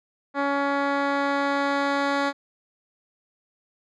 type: tone with low-pass filter sweep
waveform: 10% pulse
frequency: 280.8 Hz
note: C#4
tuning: 22 cents sharp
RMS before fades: -24 dBFS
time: 0.34-2.33 s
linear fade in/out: 50 ms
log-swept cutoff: 2000 to 4000 Hz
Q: 0.72
effects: none